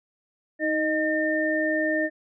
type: tone cluster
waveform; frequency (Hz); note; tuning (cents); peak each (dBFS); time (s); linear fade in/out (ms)
sine; 313.6 / 618 / 1810; D#4 / D#5 / A6; +14 / -12 / +48; -26; 0.59-2.1; 50
effects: none